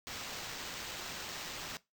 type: noise with sample-and-hold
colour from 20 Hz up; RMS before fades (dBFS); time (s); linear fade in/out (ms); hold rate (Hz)
blue; -43; 0.07-1.77; 0; 11025
effects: noise-tail reverb RT60 0.2 s tail -19 dB re dry